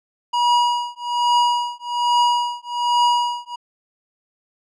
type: tone with tremolo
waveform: square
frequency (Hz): 963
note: B5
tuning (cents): -44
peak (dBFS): -13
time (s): 0.33-3.56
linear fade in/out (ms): 10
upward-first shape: triangle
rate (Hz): 1.2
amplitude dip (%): 100
effects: low-pass 5000 Hz 12 dB/octave